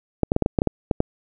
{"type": "clicks", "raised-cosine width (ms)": 2, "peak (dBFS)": -4, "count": 10, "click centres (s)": [0.233, 0.319, 0.364, 0.423, 0.461, 0.588, 0.619, 0.673, 0.912, 1.004], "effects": []}